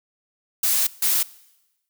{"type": "noise bursts at uneven times", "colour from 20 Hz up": "blue", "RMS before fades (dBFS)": -20, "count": 2, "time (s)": [[0.63, 0.87], [1.02, 1.23]], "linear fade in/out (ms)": 5, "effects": ["noise-tail reverb RT60 1.0 s tail -21 dB re dry"]}